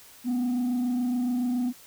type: tone with frequency modulation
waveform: sine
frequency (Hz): 246.9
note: B3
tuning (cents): 0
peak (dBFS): -21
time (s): 0.24-1.73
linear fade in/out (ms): 50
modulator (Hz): 27.1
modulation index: 0.32
effects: tanh soft clip ceiling -23 dBFS + white hiss -51 dBFS RMS until 1.86 s